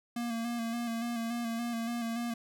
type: tone with vibrato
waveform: square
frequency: 233.1 Hz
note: A#3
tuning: in tune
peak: -33 dBFS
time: 0.16-2.34 s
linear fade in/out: 5 ms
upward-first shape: square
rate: 3.5 Hz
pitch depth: 30 cents each way
effects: none